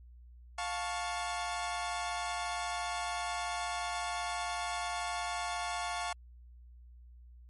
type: chord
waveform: sawtooth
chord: F augmented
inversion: none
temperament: equal with one note detuned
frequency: 705.8 / 880 / 1108.7 Hz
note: F5 / A5 / C#6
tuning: +18 / 0 / 0 cents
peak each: -33 / -36 / -36 dBFS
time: 0.58-6.13 s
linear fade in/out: 5 ms
effects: added 60 Hz sine -51 dBFS peak until 7.49 s + MP3 48 kbps